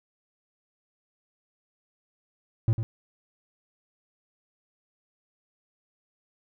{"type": "tone with echo", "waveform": "triangle", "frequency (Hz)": 112.4, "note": "A2", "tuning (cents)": 37, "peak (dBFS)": -16, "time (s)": [2.68, 2.73], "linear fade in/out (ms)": 0, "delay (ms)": 100, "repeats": 1, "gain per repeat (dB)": -8, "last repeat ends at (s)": 2.83, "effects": []}